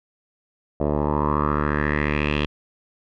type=tone with low-pass filter sweep; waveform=10% pulse; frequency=74.1 Hz; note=D2; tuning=16 cents sharp; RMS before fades=-22 dBFS; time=0.8-2.46 s; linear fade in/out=5 ms; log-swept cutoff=660 to 3100 Hz; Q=4.6; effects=none